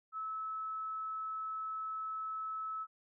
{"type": "tone", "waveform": "sine", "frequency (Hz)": 1300, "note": "E6", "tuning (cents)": -24, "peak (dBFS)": -37, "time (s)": [0.12, 2.87], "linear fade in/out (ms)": 50, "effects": []}